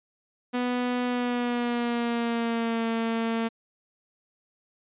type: tone with pitch glide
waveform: sawtooth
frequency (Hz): 246.9 to 227.7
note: B3 to A#3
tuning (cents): 0 to -40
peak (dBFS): -21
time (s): 0.53-3.49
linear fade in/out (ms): 20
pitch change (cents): -140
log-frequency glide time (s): 1.06-2.86
effects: resampled to 8000 Hz